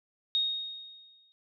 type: tone with exponential decay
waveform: sine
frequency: 3729 Hz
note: A#7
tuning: in tune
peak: -23 dBFS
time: 0.35-1.32 s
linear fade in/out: 0 ms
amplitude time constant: 210 ms
effects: none